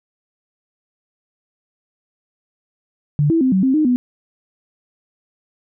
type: tone with pitch steps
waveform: sine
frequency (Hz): 146.8 / 328.7 / 259.6 / 189.2 / 264 / 307.9 / 247.9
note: D3 / E4 / C4 / F#3 / C4 / D#4 / B3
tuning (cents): 0 / -5 / -13 / +39 / +16 / -18 / +7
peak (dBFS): -12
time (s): 3.19-3.96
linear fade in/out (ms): 0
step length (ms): 110
effects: none